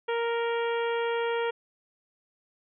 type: harmonic tone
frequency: 466.2 Hz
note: A#4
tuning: in tune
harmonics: 1 / 2 / 3 / 4 / 5 / 6 / 7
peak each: -27 / -33 / -37 / -39 / -41 / -43 / -44 dBFS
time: 0.08-1.51 s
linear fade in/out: 10 ms
effects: none